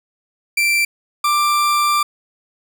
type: tone pair in turn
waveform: 40% pulse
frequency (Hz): 2349 / 1181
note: D7 / D6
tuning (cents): 0 / +9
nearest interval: octave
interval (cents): 1191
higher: first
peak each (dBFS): -13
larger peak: neither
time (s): 0.57-0.85 / 1.24-2.03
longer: second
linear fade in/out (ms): 5
effects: none